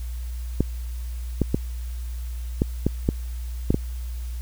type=clicks; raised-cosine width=3 ms; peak=-6 dBFS; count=8; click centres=0.606 / 1.417 / 1.545 / 2.619 / 2.866 / 3.089 / 3.705 / 3.744 s; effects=added 60 Hz sine -28 dBFS peak until 4.41 s + white hiss -49 dBFS RMS until 4.41 s

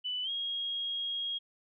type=tone with pitch glide; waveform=sine; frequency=2985 to 3274 Hz; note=F#7 to G#7; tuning=+15 to -25 cents; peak=-32 dBFS; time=0.04-1.39 s; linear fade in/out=20 ms; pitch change=+160 cents; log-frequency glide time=0.23-0.3 s; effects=none

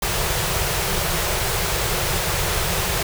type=band-stop noise; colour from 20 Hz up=pink; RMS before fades=-22 dBFS; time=0.02-3.03 s; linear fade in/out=5 ms; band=190 to 340 Hz; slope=96 dB/octave; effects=none

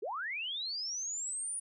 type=linear sweep; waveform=sine; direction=up; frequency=348.6 to 9690 Hz; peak=-35 dBFS; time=0.02-1.6 s; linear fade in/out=10 ms; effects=none

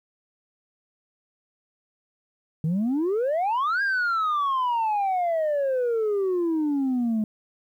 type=exponential two-way sweep; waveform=sine; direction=up then down; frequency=151.1 to 1639 to 211.3 Hz; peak=-19 dBFS; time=2.64-7.24 s; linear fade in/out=2 ms; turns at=3.82 s; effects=tanh soft clip ceiling -20 dBFS + 10-bit

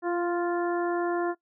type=harmonic tone with a mistuned harmonic; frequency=349.2 Hz; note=F4; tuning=in tune; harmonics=1 / 2 / 3 / 4 / 5; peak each=-26 / -32 / -36 / -38 / -40 dBFS; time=0.02-1.35 s; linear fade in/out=50 ms; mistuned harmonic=1; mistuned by=-16 cents; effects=noise-tail reverb RT60 0.1 s tail -19 dB re dry

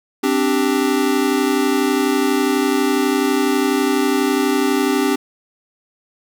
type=chord; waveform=square; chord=C suspended second; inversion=none; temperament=equal; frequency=261.6 / 293.7 / 392 Hz; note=C4 / D4 / G4; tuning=0 / 0 / 0 cents; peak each=-20 dBFS; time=0.23-5.16 s; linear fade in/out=10 ms; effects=none

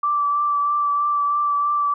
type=tone with vibrato; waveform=sine; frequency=1165 Hz; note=D6; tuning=14 cents flat; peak=-17 dBFS; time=0.03-1.94 s; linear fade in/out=5 ms; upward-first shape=triangle; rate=3.1 Hz; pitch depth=19 cents each way; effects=none

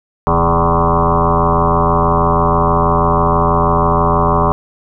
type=tone with frequency modulation; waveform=sine; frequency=587.3 Hz; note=D5; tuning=in tune; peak=-9 dBFS; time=0.27-4.52 s; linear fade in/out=0 ms; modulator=86.2 Hz; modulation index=6.8; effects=none

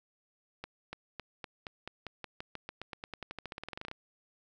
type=accelerating click train; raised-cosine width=0.3 ms; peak=-24 dBFS; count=29; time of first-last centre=0.64-3.914 s; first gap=290 ms; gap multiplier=0.92; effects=none

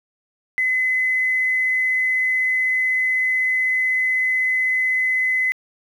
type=tone; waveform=triangle; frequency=2029 Hz; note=B6; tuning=46 cents sharp; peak=-13 dBFS; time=0.58-5.52 s; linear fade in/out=0 ms; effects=tanh soft clip ceiling -15 dBFS + 9-bit

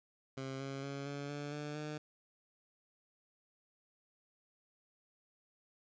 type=tone with pitch steps; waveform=15% pulse; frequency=133.9 / 136.63 / 139.43 / 142.27 / 145.18 / 148.14 / 151.17 Hz; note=C3 / C#3 / C#3 / C#3 / D3 / D3 / D#3; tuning=+40 / -25 / +10 / +45 / -20 / +15 / -50 cents; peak=-34 dBFS; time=0.37-1.98 s; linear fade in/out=5 ms; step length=230 ms; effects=resampled to 16000 Hz

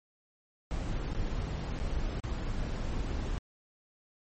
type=noise with dropouts; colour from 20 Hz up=brown; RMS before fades=-33 dBFS; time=0.71-3.38 s; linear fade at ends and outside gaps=0 ms; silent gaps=1.133-1.149 / 1.789-1.8 / 2.201-2.238 s; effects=MP3 32 kbps

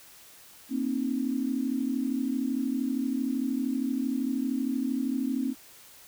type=tone cluster; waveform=sine; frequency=234.4 / 267.3 / 312 Hz; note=A#3 / C4 / D#4; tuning=+10 / +37 / +5 cents; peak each=-31 / -28 / -36 dBFS; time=0.69-5.55 s; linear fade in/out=50 ms; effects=white hiss -52 dBFS RMS until 6.07 s

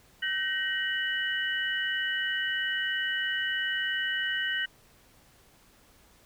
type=tone cluster; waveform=sine; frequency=1538 / 1881 / 2960 Hz; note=G6 / A#6 / F#7; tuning=-33 / +15 / 0 cents; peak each=-32 / -31 / -32 dBFS; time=0.22-4.66 s; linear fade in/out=10 ms; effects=pink hiss -60 dBFS RMS until 6.25 s

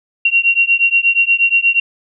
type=beating tone pair; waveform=sine; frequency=2746 / 2754.4 Hz; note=F7 / F7; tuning=-30 / -25 cents; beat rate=8.4 Hz; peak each=-13 dBFS; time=0.25-1.8 s; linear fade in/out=5 ms; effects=none

